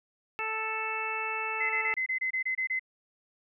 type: harmonic tone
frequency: 440 Hz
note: A4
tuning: in tune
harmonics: 1 / 2 / 3 / 4 / 5 / 6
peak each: -41 / -37 / -37 / -41 / -38 / -34 dBFS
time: 0.39-1.94 s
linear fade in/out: 0 ms
type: tone bursts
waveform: sine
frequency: 2049 Hz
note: C7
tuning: 37 cents flat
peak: -27 dBFS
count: 10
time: 1.6-2.795 s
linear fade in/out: 10 ms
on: 97 ms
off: 25 ms
effects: none